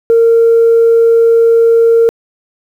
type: tone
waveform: sine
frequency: 460 Hz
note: A#4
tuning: 23 cents flat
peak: -3 dBFS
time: 0.1-2.09 s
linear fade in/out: 0 ms
effects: tanh soft clip ceiling -1 dBFS + 7-bit